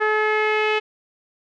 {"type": "tone with low-pass filter sweep", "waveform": "sawtooth", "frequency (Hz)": 428.9, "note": "A4", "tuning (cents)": -44, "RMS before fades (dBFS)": -20, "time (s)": [0, 0.8], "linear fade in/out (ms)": 20, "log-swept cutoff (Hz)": [1700, 2700], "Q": 3.4, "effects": []}